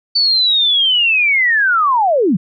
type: linear sweep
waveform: sine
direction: down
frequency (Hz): 4549 to 151.4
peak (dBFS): -10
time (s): 0.15-2.37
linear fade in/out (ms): 10
effects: none